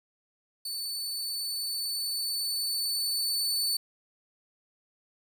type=tone with level ramp; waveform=sawtooth; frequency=4491 Hz; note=C#8; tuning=22 cents sharp; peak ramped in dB=-30 to -23 dBFS; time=0.65-3.77 s; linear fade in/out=5 ms; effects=10-bit